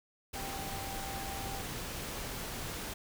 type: tone in noise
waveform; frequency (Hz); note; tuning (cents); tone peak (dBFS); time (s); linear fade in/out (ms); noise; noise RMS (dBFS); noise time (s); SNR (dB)
sine; 784; G5; 0; -43; 0.35-1.62; 10; pink; -40; 0.33-2.94; -6
effects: none